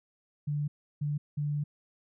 sine tone bursts at uneven times, 146.83 Hz, D3, in tune, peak -28 dBFS, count 3, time 0.47-0.68 / 1.01-1.18 / 1.37-1.64 s, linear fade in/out 10 ms, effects none

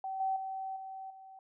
sine tone with level steps, 767 Hz, G5, 38 cents flat, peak -35 / -29 / -36 / -41 / -49 dBFS, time 0.04-1.39 s, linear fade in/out 2 ms, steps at 0.2 / 0.36 / 0.76 / 1.1 s, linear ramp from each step 5 ms, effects none

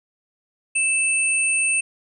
sine tone pair together, 2637 / 8870 Hz, E7 / C#9, 0 / 0 cents, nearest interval octave + major sixth, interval 2100 cents, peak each -19 / -22 dBFS, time 0.75-1.81 s, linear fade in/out 10 ms, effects none

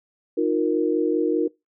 sine chord, Eb suspended second, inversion none, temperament equal with one note detuned, 311.1 / 356.2 / 466.2 Hz, Eb4 / F4 / Bb4, 0 / +34 / 0 cents, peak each -23 dBFS, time 0.37-1.48 s, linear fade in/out 10 ms, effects noise-tail reverb RT60 0.2 s tail -22 dB re dry

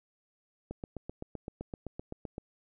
click train, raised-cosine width 2 ms, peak -25 dBFS, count 14, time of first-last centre 0.71-2.381 s, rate 7.78 Hz, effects none

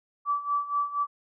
sine tone with tremolo, 1156 Hz, D6, 28 cents flat, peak -22 dBFS, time 0.25-1.07 s, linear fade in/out 50 ms, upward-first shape sine, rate 4.2 Hz, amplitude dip 80%, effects none

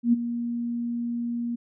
sine tone with ADSR envelope, 236.9 Hz, A#3, 28 cents sharp, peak -14 dBFS, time 0.03-1.56 s, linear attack 100 ms, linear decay 19 ms, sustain -12 dB, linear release 13 ms, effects none

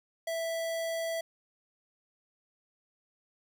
square tone, 659.3 Hz, E5, in tune, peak -32 dBFS, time 0.27-1.21 s, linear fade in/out 5 ms, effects none

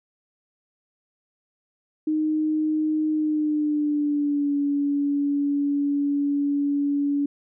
sine tone with pitch glide, 309.2 to 285.2 Hz, D#4 to C#4, -11 to +49 cents, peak -20 dBFS, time 2.07-7.26 s, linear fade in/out 5 ms, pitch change -140 cents, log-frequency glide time 3.1-4.55 s, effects none

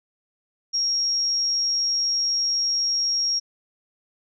sine tone, 5588 Hz, F8, in tune, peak -20 dBFS, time 0.73-3.4 s, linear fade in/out 20 ms, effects none

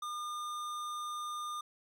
sine tone with hard clipping, 1210 Hz, D#6, 49 cents flat, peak -39 dBFS, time 0.02-1.61 s, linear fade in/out 5 ms, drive 15 dB, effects none

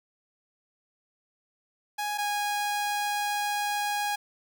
sawtooth tone pair in turn, 830.6 / 824.4 Hz, G#5 / G#5, 0 / -13 cents, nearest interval unison, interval 13 cents, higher first, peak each -25 / -23 dBFS, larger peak second, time 1.98-2.18 / 2.18-4.16 s, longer second, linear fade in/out 10 ms, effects none

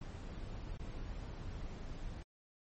brown noise with dropouts, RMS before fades -44 dBFS, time 0.01-2.23 s, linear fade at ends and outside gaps 5 ms, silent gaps 0.774-0.793 s, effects MP3 32 kbps

